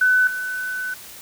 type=tone with level steps; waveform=sine; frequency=1504 Hz; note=F#6; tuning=28 cents sharp; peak=-13 / -24 dBFS; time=0.01-0.94 s; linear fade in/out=5 ms; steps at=0.27 s; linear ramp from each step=2 ms; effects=white hiss -40 dBFS RMS until 1.21 s

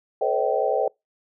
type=tone cluster; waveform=sine; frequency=435 / 501 / 552 / 635 / 773 Hz; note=A4 / B4 / C#5 / D#5 / G5; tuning=-20 / +25 / -7 / +35 / -24 cents; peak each=-26 dBFS; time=0.21-0.88 s; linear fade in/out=5 ms; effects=noise-tail reverb RT60 0.2 s tail -26 dB re dry

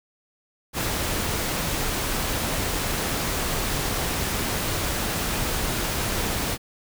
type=noise; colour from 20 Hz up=pink; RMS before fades=-26 dBFS; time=0.73-6.58 s; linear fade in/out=50 ms; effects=none

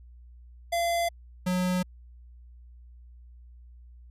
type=tone pair in turn; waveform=square; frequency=684 / 182.06 Hz; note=F5 / F#3; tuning=-36 / -28 cents; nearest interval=octave + major seventh; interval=2292 cents; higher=first; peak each=-25 dBFS; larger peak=neither; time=0.72-1.09 / 1.46-1.83 s; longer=neither; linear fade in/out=10 ms; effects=added 60 Hz sine -47 dBFS peak until 4.1 s + resampled to 32000 Hz

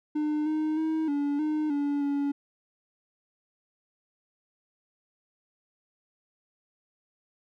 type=tone with pitch steps; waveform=triangle; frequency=301.7 / 309.6 / 317.1 / 286.8 / 306 / 286.8 / 283.6 Hz; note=D4 / D#4 / D#4 / D4 / D#4 / D4 / C#4; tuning=+47 / -9 / +33 / -41 / -29 / -41 / +40 cents; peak=-23 dBFS; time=0.15-2.32 s; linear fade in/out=10 ms; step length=310 ms; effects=none

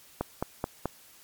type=click train; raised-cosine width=1 ms; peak=-14 dBFS; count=4; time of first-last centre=0.21-0.857 s; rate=4.64 Hz; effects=white hiss -55 dBFS RMS until 1.23 s + MP3 96 kbps

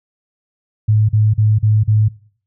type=tone bursts; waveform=sine; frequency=107.4 Hz; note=A2; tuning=41 cents flat; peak=-9 dBFS; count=5; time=0.88-2.086 s; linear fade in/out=10 ms; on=210 ms; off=39 ms; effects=noise-tail reverb RT60 0.5 s tail -21 dB re dry

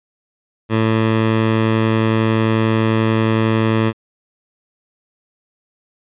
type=tone; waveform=15% pulse; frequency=111.2 Hz; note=A2; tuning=19 cents sharp; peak=-7 dBFS; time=0.69-3.93 s; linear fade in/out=50 ms; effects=resampled to 8000 Hz

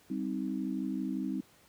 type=chord; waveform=sine; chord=C minor; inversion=second; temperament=just; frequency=196.22 / 261.6 / 314 Hz; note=G3 / C4 / Eb4; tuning=+2 / 0 / +16 cents; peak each=-36 / -35 / -37 dBFS; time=0.1-1.41 s; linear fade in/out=5 ms; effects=pink hiss -62 dBFS RMS until 1.68 s + high-pass 80 Hz 12 dB/octave

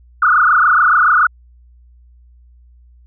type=tone with frequency modulation; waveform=sine; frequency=1336 Hz; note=E6; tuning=23 cents sharp; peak=-8 dBFS; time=0.22-1.27 s; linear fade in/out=5 ms; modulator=27 Hz; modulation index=5.6; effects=added 60 Hz sine -43 dBFS peak until 3.06 s

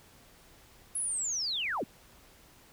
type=linear sweep; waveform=sine; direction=down; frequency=10930 to 147 Hz; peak=-30 dBFS; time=0.95-1.84 s; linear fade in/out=5 ms; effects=pink hiss -58 dBFS RMS until 2.72 s

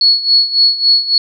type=tone with tremolo; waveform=sine; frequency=4374 Hz; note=C#8; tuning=24 cents flat; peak=-5 dBFS; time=0.01-1.18 s; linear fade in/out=2 ms; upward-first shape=sine; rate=3.6 Hz; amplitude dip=80%; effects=none

